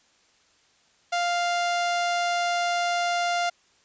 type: tone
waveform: sawtooth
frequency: 698.5 Hz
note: F5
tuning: in tune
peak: -19 dBFS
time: 1.12-3.5 s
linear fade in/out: 10 ms
effects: white hiss -62 dBFS RMS until 3.84 s + resampled to 16000 Hz